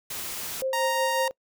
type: noise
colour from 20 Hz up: white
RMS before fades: -34 dBFS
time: 0.1-0.62 s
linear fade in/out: 5 ms
type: tone with tremolo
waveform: sine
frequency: 527 Hz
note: C5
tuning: 12 cents sharp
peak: -23 dBFS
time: 0.62-1.31 s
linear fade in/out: 0 ms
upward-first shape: triangle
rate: 5.5 Hz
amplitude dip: 65%
type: tone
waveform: sawtooth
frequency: 932.3 Hz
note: A#5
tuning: in tune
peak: -21 dBFS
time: 0.73-1.28 s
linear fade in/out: 2 ms
effects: noise-tail reverb RT60 0.1 s tail -24 dB re dry